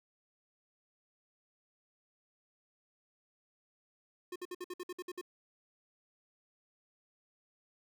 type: tone bursts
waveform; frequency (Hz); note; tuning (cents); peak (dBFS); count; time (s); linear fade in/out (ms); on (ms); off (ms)
square; 359.6; F#4; -49; -40; 10; 4.32-5.213; 5; 38; 57
effects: none